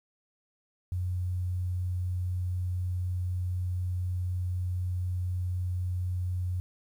sine tone, 90.4 Hz, F#2, 40 cents flat, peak -28 dBFS, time 0.92-6.6 s, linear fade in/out 0 ms, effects 10-bit

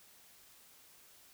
silence, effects white hiss -61 dBFS RMS until 1.33 s

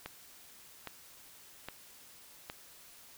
click train, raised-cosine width 0.3 ms, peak -24 dBFS, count 4, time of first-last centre 0.06-2.499 s, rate 1.23 Hz, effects white hiss -56 dBFS RMS until 3.17 s

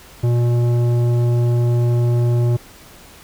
triangle tone with tanh clipping, 120 Hz, B2, 49 cents flat, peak -15 dBFS, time 0.23-2.57 s, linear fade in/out 10 ms, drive 16 dB, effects pink hiss -43 dBFS RMS until 3.23 s

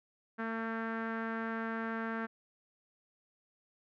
sawtooth tone with low-pass filter, 225.6 Hz, A3, 44 cents sharp, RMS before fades -37 dBFS, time 0.38-2.27 s, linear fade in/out 20 ms, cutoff 1600 Hz, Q 3.9, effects none

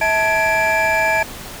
triangle tone cluster, 649 / 882 / 1673 / 2347 Hz, E5 / A5 / G#6 / D7, -27 / +4 / +12 / -2 cents, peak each -18 dBFS, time 0.01-1.23 s, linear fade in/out 5 ms, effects pink hiss -33 dBFS RMS until 1.6 s

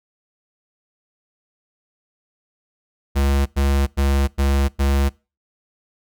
square tone bursts, 69.2 Hz, C#2, 2 cents flat, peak -16 dBFS, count 5, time 3.15-5.096 s, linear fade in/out 20 ms, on 310 ms, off 99 ms, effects noise-tail reverb RT60 0.3 s tail -23 dB re dry

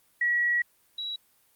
sine tone pair in turn, 1922 / 3891 Hz, B6 / B7, -48 / -27 cents, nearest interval octave, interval 1221 cents, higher second, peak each -22 / -31 dBFS, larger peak first, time 0.21-0.62 / 0.98-1.16 s, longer first, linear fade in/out 5 ms, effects white hiss -65 dBFS RMS until 1.55 s + Opus 32 kbps

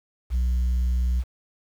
sine tone, 61.74 Hz, B1, in tune, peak -17 dBFS, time 0.3-1.24 s, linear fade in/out 50 ms, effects tanh soft clip ceiling -19 dBFS + 8-bit

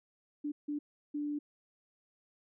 sine tone bursts at uneven times, 293.7 Hz, D4, in tune, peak -33 dBFS, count 3, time 0.44-0.52 / 0.68-0.79 / 1.14-1.39 s, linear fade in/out 10 ms, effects none

